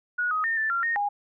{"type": "tone with pitch steps", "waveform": "sine", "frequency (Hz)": [1456, 1258, 1821, 1764, 1379, 1850, 817], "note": ["F#6", "D#6", "A#6", "A6", "F6", "A#6", "G#5"], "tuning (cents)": [-28, 19, -41, 4, -22, -14, -29], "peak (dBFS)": -23, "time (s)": [0.18, 1.09], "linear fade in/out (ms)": 10, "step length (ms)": 130, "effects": []}